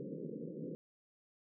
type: band-pass noise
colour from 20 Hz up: pink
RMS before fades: -44 dBFS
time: 0-0.75 s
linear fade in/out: 0 ms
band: 140 to 520 Hz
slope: 96 dB/octave
effects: none